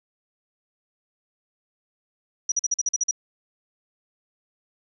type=tone bursts; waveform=sine; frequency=5820 Hz; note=F#8; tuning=29 cents flat; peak=-19 dBFS; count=9; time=2.49-3.111 s; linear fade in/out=5 ms; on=29 ms; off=45 ms; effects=none